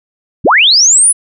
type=linear sweep; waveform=sine; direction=up; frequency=58.27 to 10240 Hz; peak=-4 dBFS; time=0.44-1.13 s; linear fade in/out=20 ms; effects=none